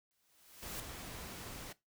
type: noise with exponential growth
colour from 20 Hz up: white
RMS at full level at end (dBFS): -43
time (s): 0.11-0.8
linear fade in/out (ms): 0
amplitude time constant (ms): 150
type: noise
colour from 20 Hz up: pink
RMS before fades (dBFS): -47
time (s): 0.62-1.73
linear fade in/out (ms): 10
effects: noise-tail reverb RT60 0.2 s tail -18 dB re dry